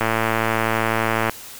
click train, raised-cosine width 0.5 ms, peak -4 dBFS, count 145, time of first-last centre 0.01-1.296 s, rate 112 Hz, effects white hiss -38 dBFS RMS until 1.59 s

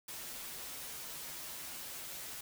white noise with comb filter, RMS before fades -45 dBFS, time 0.08-2.41 s, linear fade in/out 5 ms, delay 10 ms, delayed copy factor -0.6, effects none

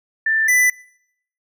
sine / square tone pair in turn, 1775 / 1992.4 Hz, A6 / B6, +15 / +15 cents, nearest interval major second, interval 200 cents, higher second, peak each -15 / -13 dBFS, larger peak second, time 0.26-0.48 / 0.48-0.7 s, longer neither, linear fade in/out 5 ms, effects noise-tail reverb RT60 0.7 s tail -23 dB re dry

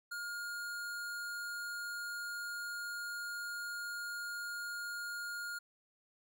square tone, 1421 Hz, F6, 30 cents sharp, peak -40 dBFS, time 0.11-5.59 s, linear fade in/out 10 ms, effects none

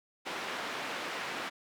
white band-pass noise, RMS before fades -38 dBFS, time 0.25-1.5 s, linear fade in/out 20 ms, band 250 to 2300 Hz, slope 12 dB/octave, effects none

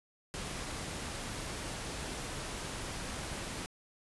pink noise, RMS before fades -40 dBFS, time 0.34-3.66 s, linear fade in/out 0 ms, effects resampled to 24000 Hz

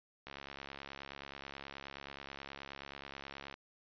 click train, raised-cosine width 0.3 ms, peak -29 dBFS, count 228, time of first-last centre 0.27-3.541 s, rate 69.4 Hz, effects resampled to 11025 Hz

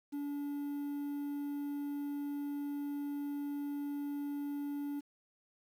triangle tone with quantisation, 287.2 Hz, D4, 39 cents flat, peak -34 dBFS, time 0.12-5.01 s, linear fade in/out 20 ms, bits 10, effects none

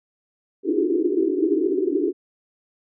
white band-pass noise, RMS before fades -21 dBFS, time 0.63-2.13 s, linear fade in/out 50 ms, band 290 to 410 Hz, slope 96 dB/octave, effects none

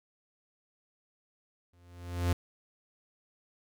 45% pulse tone with exponential growth, 87.7 Hz, F2, 8 cents sharp, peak -24 dBFS, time 1.73-2.33 s, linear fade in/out 5 ms, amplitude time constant 130 ms, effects none

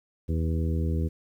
harmonic tone with a mistuned harmonic, 80.7 Hz, E2, 36 cents flat, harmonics 1 / 2 / 3 / 4 / 5 / 6, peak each -25 / -31 / -35 / -37 / -39 / -41 dBFS, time 0.28-1.09 s, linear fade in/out 20 ms, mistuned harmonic 6, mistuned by +29 cents, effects 10-bit

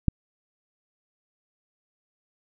click, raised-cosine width 5 ms, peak -7 dBFS, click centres 0.083 s, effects none

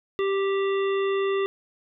harmonic tone, 392 Hz, G4, in tune, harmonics 1 / 3 / 5 / 7 / 9, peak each -22 / -32 / -36 / -39 / -41 dBFS, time 0.19-1.46 s, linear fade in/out 0 ms, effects none

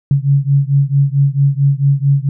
sine beating tone pair, 137.8 / 142.3 Hz, C#3 / C#3, -10 / +46 cents, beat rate 4.5 Hz, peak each -12 / -13 dBFS, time 0.11-2.29 s, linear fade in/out 2 ms, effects none

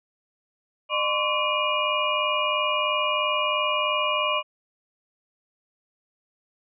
sine tone cluster, 605 / 1030 / 1133 / 2420 / 2873 Hz, D#5 / C6 / C#6 / D#7 / F7, -49 / -28 / +37 / -49 / +48 cents, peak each -28 dBFS, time 0.89-4.43 s, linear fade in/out 50 ms, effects none

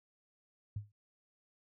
sine tone with exponential decay, 103.83 Hz, G#2, in tune, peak -33 dBFS, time 0.76-0.92 s, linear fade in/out 5 ms, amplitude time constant 33 ms, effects none

